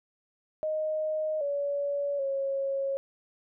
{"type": "tone with pitch steps", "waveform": "sine", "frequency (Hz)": [621, 569, 547], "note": ["D#5", "C#5", "C#5"], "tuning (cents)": [-3, 45, -23], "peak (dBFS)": -27, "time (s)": [0.63, 2.97], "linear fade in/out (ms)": 0, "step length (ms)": 780, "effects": []}